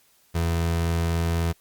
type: tone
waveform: 30% pulse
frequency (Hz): 83.7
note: E2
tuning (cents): +27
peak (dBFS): -19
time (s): 0.34-1.53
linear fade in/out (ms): 20
effects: white hiss -61 dBFS RMS until 1.6 s + Opus 48 kbps